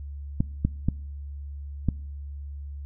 clicks, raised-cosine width 5 ms, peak -9 dBFS, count 4, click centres 0.405 / 0.65 / 0.886 / 1.887 s, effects noise-tail reverb RT60 0.7 s tail -24 dB re dry + added 71 Hz sine -34 dBFS peak until 2.85 s

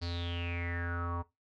square tone with low-pass filter sweep, 86.2 Hz, F2, 22 cents flat, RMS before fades -36 dBFS, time 0.01-1.23 s, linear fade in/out 20 ms, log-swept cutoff 4600 to 1000 Hz, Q 9.8, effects noise-tail reverb RT60 0.2 s tail -17 dB re dry

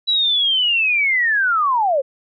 sine linear sweep, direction down, 3951 to 507 Hz, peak -14 dBFS, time 0.07-2.02 s, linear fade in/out 20 ms, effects none

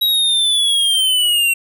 square linear sweep, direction down, 3855 to 2721 Hz, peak -13 dBFS, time 0.01-1.54 s, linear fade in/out 10 ms, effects none

